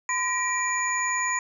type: tone cluster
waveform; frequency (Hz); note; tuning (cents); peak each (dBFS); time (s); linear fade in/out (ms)
sine; 1018 / 1908 / 2360 / 6850; C6 / A#6 / D7 / A8; -48 / +40 / +8 / -47; -28 / -28 / -32 / -29; 0.09-1.39; 2
effects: none